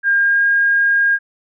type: tone with pitch glide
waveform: sine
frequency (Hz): 1609 to 1621.1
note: G6 to G#6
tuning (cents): +45 to -42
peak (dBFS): -11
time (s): 0.03-1.19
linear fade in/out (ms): 50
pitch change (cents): +13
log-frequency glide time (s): 0.15-0.45
effects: none